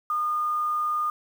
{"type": "tone with quantisation", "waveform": "sine", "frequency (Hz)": 1219, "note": "D#6", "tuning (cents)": -36, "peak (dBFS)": -23, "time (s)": [0.1, 1.1], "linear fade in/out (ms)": 2, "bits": 8, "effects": []}